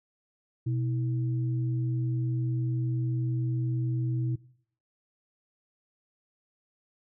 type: tone pair together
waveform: sine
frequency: 124.4 / 322.1 Hz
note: B2 / E4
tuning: +13 / -40 cents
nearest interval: octave + major third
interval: 1647 cents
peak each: -26 / -37 dBFS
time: 0.66-4.36 s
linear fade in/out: 10 ms
effects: noise-tail reverb RT60 0.6 s tail -20 dB re dry